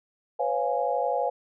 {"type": "chord", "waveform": "sine", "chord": "C# dominant seventh", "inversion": "third", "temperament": "equal with one note detuned", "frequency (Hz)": [502.5, 554.4, 698.5, 830.6], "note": ["B4", "C#5", "E#5", "G#5"], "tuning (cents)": [30, 0, 0, 0], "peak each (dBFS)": -29, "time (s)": [0.39, 1.3], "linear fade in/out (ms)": 10, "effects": []}